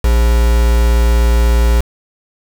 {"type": "tone with quantisation", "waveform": "triangle", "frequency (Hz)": 58.27, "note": "A#1", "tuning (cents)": 0, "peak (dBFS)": -6, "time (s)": [0.04, 1.81], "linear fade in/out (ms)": 5, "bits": 3, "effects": []}